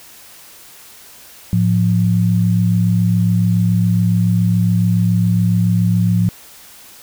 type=tone pair together; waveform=sine; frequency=109.56 / 176.7 Hz; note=A2 / F3; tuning=-7 / +21 cents; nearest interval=minor sixth; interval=828 cents; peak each=-14 / -14 dBFS; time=1.53-6.29 s; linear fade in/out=0 ms; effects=white hiss -41 dBFS RMS until 7.02 s